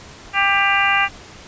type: harmonic tone with a mistuned harmonic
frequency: 397.2 Hz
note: G4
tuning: 23 cents sharp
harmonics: 2 / 3 / 4 / 5 / 6 / 7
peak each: -21 / -21 / -21 / -21 / -21 / -21 dBFS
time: 0.33-1.09 s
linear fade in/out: 50 ms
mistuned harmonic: 3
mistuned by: -16 cents
effects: pink hiss -40 dBFS RMS until 1.47 s + resampled to 16000 Hz